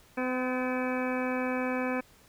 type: harmonic tone with a mistuned harmonic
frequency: 254.7 Hz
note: C4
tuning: 46 cents flat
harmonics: 1 / 2 / 3 / 4 / 5 / 6 / 7 / 9 / 10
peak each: -31 / -33 / -39 / -39 / -42 / -41 / -41 / -40 / -44 dBFS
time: 0.17-2.01 s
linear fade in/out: 10 ms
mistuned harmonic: 7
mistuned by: -45 cents
effects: pink hiss -59 dBFS RMS until 2.28 s